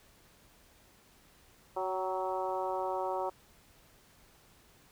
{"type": "harmonic tone with a mistuned harmonic", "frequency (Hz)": 186.5, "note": "F#3", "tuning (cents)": 14, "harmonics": [2, 3, 4, 5, 6, 7], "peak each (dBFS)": [-38, -37, -37, -37, -43, -46], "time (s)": [1.76, 3.3], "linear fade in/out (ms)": 10, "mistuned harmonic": 4, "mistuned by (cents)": 24, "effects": ["pink hiss -62 dBFS RMS until 4.91 s"]}